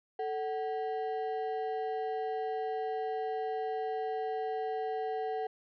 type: ring-modulated tone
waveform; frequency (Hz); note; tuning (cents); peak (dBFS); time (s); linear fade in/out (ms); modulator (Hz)
triangle; 595; D5; +22; -27; 0.19-5.47; 5; 155
effects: resampled to 11025 Hz